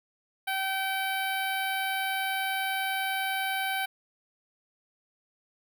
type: tone with notch filter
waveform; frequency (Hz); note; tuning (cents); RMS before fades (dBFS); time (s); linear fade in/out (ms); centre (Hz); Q
10% pulse; 770; G5; -31; -30; 0.47-3.86; 10; 6000; 0.5
effects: none